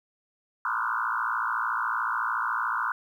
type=tone with frequency modulation; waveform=sine; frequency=1229 Hz; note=D#6; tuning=22 cents flat; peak=-25 dBFS; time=0.65-2.92 s; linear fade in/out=2 ms; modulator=56.9 Hz; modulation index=4.8; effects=10-bit